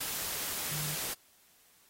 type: tone in noise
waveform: sine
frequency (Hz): 150.5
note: D3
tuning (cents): +43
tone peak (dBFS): -41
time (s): 0.71-0.95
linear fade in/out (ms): 10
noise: white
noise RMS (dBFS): -36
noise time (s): 0-1.14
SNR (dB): -8
effects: white hiss -64 dBFS RMS until 1.89 s + AAC 48 kbps